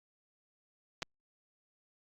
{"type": "clicks", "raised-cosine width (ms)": 0.2, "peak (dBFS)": -19, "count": 2, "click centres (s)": [1.022, 1.028], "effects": ["Opus 48 kbps"]}